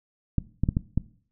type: clicks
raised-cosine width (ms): 5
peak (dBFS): -10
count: 5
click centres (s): 0.383 / 0.636 / 0.689 / 0.769 / 0.976
effects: noise-tail reverb RT60 0.5 s tail -19 dB re dry